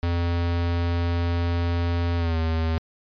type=tone with pitch glide; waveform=square; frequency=85.9 to 81.08 Hz; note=F2 to E2; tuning=-28 to -28 cents; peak=-22 dBFS; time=0.03-2.78 s; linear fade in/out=0 ms; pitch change=-100 cents; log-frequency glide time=2.17-2.38 s; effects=resampled to 11025 Hz